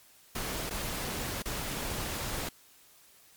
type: noise with dropouts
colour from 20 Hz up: pink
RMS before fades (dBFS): -35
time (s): 0.35-2.49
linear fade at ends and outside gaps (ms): 5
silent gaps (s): 0.696-0.707 / 1.423-1.455
effects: white hiss -59 dBFS RMS until 3.36 s + MP3 96 kbps